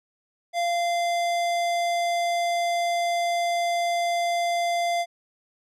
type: tone with hard clipping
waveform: sine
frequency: 691 Hz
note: F5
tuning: 19 cents flat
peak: -24 dBFS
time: 0.53-5.06 s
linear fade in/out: 50 ms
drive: 18 dB
effects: none